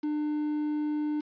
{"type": "tone with quantisation", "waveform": "triangle", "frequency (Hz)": 300, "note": "D4", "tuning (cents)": 37, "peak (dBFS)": -25, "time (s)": [0.03, 1.21], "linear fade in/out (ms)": 10, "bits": 8, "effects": ["resampled to 11025 Hz"]}